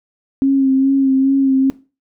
sine tone with vibrato, 269.2 Hz, C4, 49 cents sharp, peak -10 dBFS, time 0.42-1.7 s, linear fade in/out 0 ms, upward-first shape sine, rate 2.4 Hz, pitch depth 27 cents each way, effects noise-tail reverb RT60 0.3 s tail -18 dB re dry

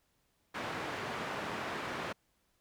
white band-pass noise, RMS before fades -39 dBFS, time 0.54-2.13 s, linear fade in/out 10 ms, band 100 to 1600 Hz, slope 12 dB/octave, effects pink hiss -75 dBFS RMS until 2.6 s

